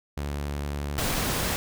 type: tone with vibrato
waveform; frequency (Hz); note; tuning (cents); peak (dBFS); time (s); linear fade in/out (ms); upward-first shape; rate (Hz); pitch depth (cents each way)
sawtooth; 72; D2; -34; -25; 0.17-0.99; 5; triangle; 11; 17
type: noise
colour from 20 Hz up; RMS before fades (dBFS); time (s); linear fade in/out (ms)
pink; -27; 0.98-1.56; 0
effects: none